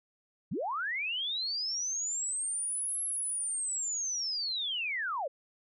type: linear two-way sweep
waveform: sine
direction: up then down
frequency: 114.6 to 11175 to 492.5 Hz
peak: -31 dBFS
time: 0.51-5.28 s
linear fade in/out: 10 ms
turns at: 3.03 s
effects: none